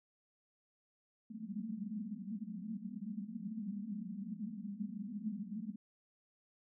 pink band-pass noise, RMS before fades -43 dBFS, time 1.3-5.76 s, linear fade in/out 5 ms, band 190 to 230 Hz, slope 96 dB/octave, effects none

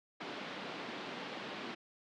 pink band-pass noise, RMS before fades -44 dBFS, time 0.2-1.75 s, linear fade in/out 10 ms, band 190 to 4000 Hz, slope 24 dB/octave, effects none

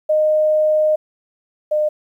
sine tone pair in turn, 616 / 606.8 Hz, D#5 / D#5, -17 / -44 cents, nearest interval unison, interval 27 cents, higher first, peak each -12 / -14 dBFS, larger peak first, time 0.09-0.96 / 1.71-1.89 s, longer first, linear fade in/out 10 ms, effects 9-bit

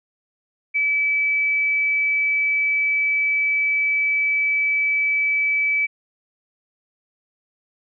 sine tone, 2300 Hz, D7, 37 cents flat, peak -17 dBFS, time 0.74-5.87 s, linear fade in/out 20 ms, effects none

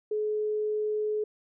sine tone, 425.5 Hz, G#4, 42 cents sharp, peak -26 dBFS, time 0.11-1.24 s, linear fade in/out 5 ms, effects none

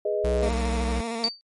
sine chord, G# minor, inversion none, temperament equal, 415.3 / 493.9 / 622.3 Hz, G#4 / B4 / D#5, 0 / 0 / 0 cents, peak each -26 / -31 / -26 dBFS, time 0.05-0.49 s, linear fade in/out 5 ms
square tone, 62.7 Hz, B1, 27 cents sharp, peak -25 dBFS, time 0.24-1.01 s, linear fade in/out 5 ms
15% pulse tone with vibrato, 230 Hz, A#3, 23 cents flat, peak -22 dBFS, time 0.42-1.29 s, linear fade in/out 10 ms, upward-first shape square, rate 13 Hz, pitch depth 29 cents each way
sine tone with exponential decay, 4600 Hz, D8, 37 cents flat, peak -17 dBFS, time 1.24-1.41 s, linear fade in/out 0 ms, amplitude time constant 36 ms
effects MP3 48 kbps

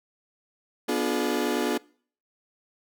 35% pulse chord, B diminished seventh, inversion none, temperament just, 246.9 / 296.3 / 355.6 / 426.7 Hz, B3 / D4 / F4 / Ab4, 0 / +15 / +31 / +47 cents, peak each -28 dBFS, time 0.88-1.78 s, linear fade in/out 10 ms, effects noise-tail reverb RT60 0.5 s tail -24 dB re dry

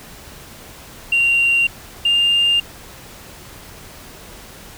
sine tone pair in turn, 2765 / 2804 Hz, F7 / F7, -18 / +6 cents, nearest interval unison, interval 24 cents, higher second, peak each -11 dBFS, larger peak neither, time 1.12-1.67 / 2.05-2.6 s, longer neither, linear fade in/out 5 ms, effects tanh soft clip ceiling -9 dBFS + pink hiss -39 dBFS RMS until 4.77 s

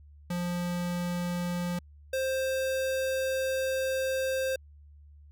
square tone pair in turn, 175.8 / 526.8 Hz, F3 / C5, +12 / +12 cents, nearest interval octave + perfect fifth, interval 1900 cents, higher second, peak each -30 / -28 dBFS, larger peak second, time 0.3-1.79 / 2.13-4.56 s, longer second, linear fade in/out 5 ms, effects added 73 Hz sine -50 dBFS peak until 5.31 s

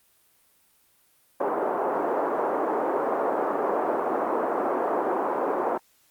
pink band-pass noise, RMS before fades -26 dBFS, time 1.4-5.78 s, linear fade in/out 5 ms, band 340 to 1100 Hz, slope 24 dB/octave, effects white hiss -63 dBFS RMS until 6.1 s + Opus 32 kbps

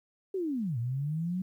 sine linear two-way sweep, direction down then up, 396.1 to 113.3 to 188.7 Hz, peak -29 dBFS, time 0.34-1.42 s, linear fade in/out 5 ms, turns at 0.78 s, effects 11-bit

